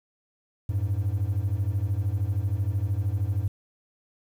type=beating tone pair; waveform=triangle; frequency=92.5 / 105.5 Hz; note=F#2 / G#2; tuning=0 / +28 cents; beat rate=13 Hz; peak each=-24 dBFS; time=0.69-3.48 s; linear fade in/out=5 ms; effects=tanh soft clip ceiling -16 dBFS + 9-bit